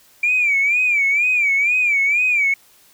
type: tone with vibrato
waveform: sine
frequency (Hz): 2349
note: D7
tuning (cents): 0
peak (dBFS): -13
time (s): 0.23-2.54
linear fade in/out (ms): 5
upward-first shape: sine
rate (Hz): 2.1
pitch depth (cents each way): 120
effects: tanh soft clip ceiling -9 dBFS + white hiss -52 dBFS RMS until 2.93 s